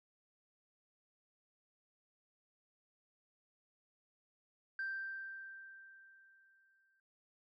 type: tone with exponential decay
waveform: sine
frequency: 1569 Hz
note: G6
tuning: 1 cent sharp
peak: -35 dBFS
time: 4.79-7 s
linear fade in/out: 2 ms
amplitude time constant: 480 ms
effects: tanh soft clip ceiling -34 dBFS